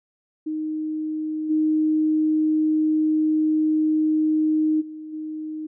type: tone with level steps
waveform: sine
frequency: 310.5 Hz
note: D#4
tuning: 3 cents flat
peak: -24 / -17 / -33 / -28 dBFS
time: 0.46-5.67 s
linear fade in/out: 10 ms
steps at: 1.49 / 4.8 / 5.12 s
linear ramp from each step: 20 ms
effects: none